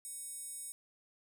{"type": "tone with high-pass filter", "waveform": "square", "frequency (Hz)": 750, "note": "F#5", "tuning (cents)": 23, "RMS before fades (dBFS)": -45, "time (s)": [0.05, 0.72], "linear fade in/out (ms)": 0, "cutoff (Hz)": 9000, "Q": 6.3, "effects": []}